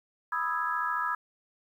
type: chord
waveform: sine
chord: E major seventh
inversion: second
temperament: equal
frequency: 987.8 / 1244.5 / 1318.5 / 1661.2 Hz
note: B5 / D#6 / E6 / G#6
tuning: 0 / 0 / 0 / 0 cents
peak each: -33 dBFS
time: 0.32-1.15 s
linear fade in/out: 5 ms
effects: 10-bit